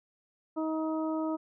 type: harmonic tone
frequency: 316.2 Hz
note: D#4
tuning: 28 cents sharp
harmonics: 1 / 2 / 3 / 4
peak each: -30 / -36 / -40 / -42 dBFS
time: 0.56-1.37 s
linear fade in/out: 20 ms
effects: none